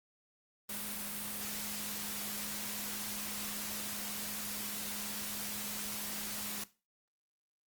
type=tone in noise; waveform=sine; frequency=207.7 Hz; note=G#3; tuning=in tune; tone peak=-48 dBFS; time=0.69-6.64 s; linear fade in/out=5 ms; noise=white; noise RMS=-40 dBFS; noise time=0.69-6.64 s; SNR=-11 dB; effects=noise-tail reverb RT60 0.3 s tail -17 dB re dry + Opus 32 kbps